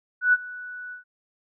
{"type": "tone with ADSR envelope", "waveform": "sine", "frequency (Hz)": 1480, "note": "F#6", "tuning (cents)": 0, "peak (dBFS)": -13, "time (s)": [0.21, 1.04], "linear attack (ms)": 120, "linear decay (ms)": 36, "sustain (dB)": -21, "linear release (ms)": 120, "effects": []}